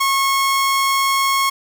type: tone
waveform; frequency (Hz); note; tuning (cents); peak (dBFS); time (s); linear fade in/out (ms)
sawtooth; 1091; C#6; -28; -11; 0-1.5; 10
effects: 7-bit